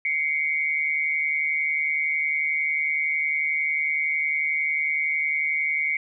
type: tone pair together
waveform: sine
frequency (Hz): 2093 / 2244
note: C7 / C#7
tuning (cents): 0 / +21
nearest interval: minor second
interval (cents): 121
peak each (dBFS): -25 / -24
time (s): 0.05-5.97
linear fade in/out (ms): 2
effects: none